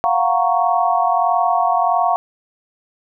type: chord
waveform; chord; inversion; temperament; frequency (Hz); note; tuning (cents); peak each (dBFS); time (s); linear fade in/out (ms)
sine; Gb major seventh; third; equal; 698.5 / 740 / 932.3 / 1108.7; F5 / Gb5 / Bb5 / Db6; 0 / 0 / 0 / 0; -17 / -19 / -21 / -20; 0.04-2.16; 0
effects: none